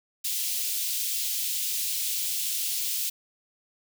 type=high-pass noise; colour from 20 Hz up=white; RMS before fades=-29 dBFS; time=0.24-3.1 s; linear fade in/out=10 ms; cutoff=2800 Hz; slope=24 dB/octave; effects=none